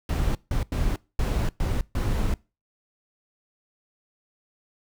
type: noise bursts at uneven times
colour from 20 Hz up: brown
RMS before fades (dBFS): -24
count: 6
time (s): 0.09-0.35 / 0.51-0.63 / 0.72-0.96 / 1.19-1.49 / 1.6-1.81 / 1.95-2.34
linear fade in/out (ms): 2
effects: noise-tail reverb RT60 0.3 s tail -23 dB re dry